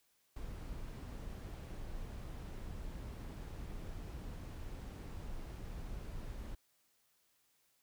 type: noise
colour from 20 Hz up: brown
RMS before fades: -45 dBFS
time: 0.36-6.55 s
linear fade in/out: 5 ms
effects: white hiss -75 dBFS RMS until 7.82 s